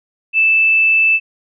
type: tone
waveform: sine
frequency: 2637 Hz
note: E7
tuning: in tune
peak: -9 dBFS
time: 0.33-1.2 s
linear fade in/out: 50 ms
effects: none